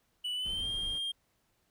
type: tone with pitch glide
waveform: triangle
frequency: 2960 to 3209 Hz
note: F#7 to G7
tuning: 0 to +40 cents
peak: -31 dBFS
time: 0.24-1.12 s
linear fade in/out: 10 ms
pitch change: +140 cents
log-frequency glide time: 0.34-0.69 s
type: noise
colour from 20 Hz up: brown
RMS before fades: -44 dBFS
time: 0.45-0.99 s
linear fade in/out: 10 ms
effects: pink hiss -74 dBFS RMS until 1.7 s